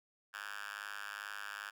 5% pulse tone with high-pass filter, 102.4 Hz, G#2, 24 cents flat, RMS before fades -45 dBFS, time 0.33-1.71 s, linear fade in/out 20 ms, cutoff 1600 Hz, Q 5.3, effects none

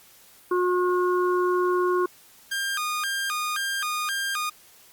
harmonic tone, 360.5 Hz, F#4, 45 cents flat, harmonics 1 / 3 / 4, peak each -21 / -26 / -33 dBFS, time 0.51-2.06 s, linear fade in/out 5 ms
sawtooth tone with vibrato, 1400 Hz, F6, 4 cents sharp, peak -22 dBFS, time 2.51-4.5 s, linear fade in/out 10 ms, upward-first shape square, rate 1.9 Hz, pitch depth 230 cents each way
effects white hiss -53 dBFS RMS until 4.92 s + Opus 48 kbps

